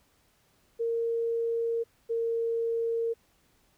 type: tone pair in turn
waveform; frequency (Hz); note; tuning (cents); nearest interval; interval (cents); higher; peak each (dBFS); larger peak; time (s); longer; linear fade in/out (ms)
sine; 461.9 / 459.9; A#4 / A#4; -16 / -23; unison; 7; first; -26; neither; 0.79-1.84 / 2.09-3.14; neither; 20
effects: pink hiss -67 dBFS RMS until 3.77 s